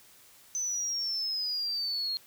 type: exponential sweep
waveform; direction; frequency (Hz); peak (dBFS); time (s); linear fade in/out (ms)
sine; down; 6110 to 4232; -28; 0.55-2.17; 0
effects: tanh soft clip ceiling -26 dBFS + white hiss -57 dBFS RMS until 2.26 s